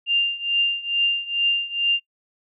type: tone with tremolo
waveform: sine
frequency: 2794 Hz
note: F7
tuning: in tune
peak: -15 dBFS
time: 0.06-2 s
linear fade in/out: 50 ms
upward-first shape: triangle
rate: 2.3 Hz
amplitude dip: 90%
effects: noise-tail reverb RT60 0.1 s tail -26 dB re dry